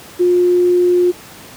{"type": "tone", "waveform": "sine", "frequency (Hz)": 356.1, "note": "F4", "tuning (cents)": 34, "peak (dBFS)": -9, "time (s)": [0.19, 1.12], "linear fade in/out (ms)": 20, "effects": ["pink hiss -37 dBFS RMS until 1.56 s", "high-pass 100 Hz 12 dB/octave"]}